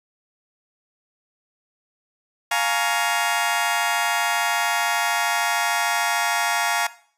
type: chord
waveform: 20% pulse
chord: Bb minor seventh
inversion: second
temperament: just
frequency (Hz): 699.2 / 839.1 / 932.3 / 1118.8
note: F5 / Ab5 / Bb5 / Db6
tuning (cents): +2 / +18 / 0 / +16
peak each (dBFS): -20 / -20 / -20 / -24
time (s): 2.51-6.87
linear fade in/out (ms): 5
effects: noise-tail reverb RT60 0.5 s tail -17 dB re dry + resampled to 32000 Hz